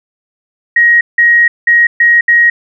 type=tone bursts at uneven times; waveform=sine; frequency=1887 Hz; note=A#6; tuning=21 cents sharp; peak=-4 dBFS; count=5; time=0.76-1.01 / 1.18-1.48 / 1.67-1.87 / 2-2.21 / 2.28-2.5 s; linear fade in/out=5 ms; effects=none